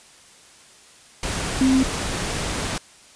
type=tone in noise; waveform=sine; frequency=262.8 Hz; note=C4; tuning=8 cents sharp; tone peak=-14 dBFS; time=1.61-1.83 s; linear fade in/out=2 ms; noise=pink; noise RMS=-26 dBFS; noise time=1.23-2.78 s; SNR=+9 dB; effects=white hiss -49 dBFS RMS until 3.15 s + resampled to 22050 Hz